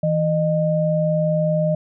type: tone pair together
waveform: sine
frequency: 162.3 / 612.8 Hz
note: E3 / D#5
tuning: -27 / -27 cents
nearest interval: octave + major seventh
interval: 2300 cents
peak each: -19 dBFS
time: 0.03-1.75 s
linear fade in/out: 5 ms
effects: none